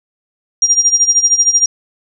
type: tone with tremolo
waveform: sine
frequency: 5700 Hz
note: F8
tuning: 34 cents sharp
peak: -5 dBFS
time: 0.62-1.66 s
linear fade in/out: 2 ms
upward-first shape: sine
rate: 13 Hz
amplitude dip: 80%
effects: none